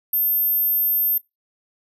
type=tone; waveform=sine; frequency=13290 Hz; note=G#9; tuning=in tune; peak=-15 dBFS; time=0.13-1.18 s; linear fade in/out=5 ms; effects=noise-tail reverb RT60 0.2 s tail -22 dB re dry + tanh soft clip ceiling -16 dBFS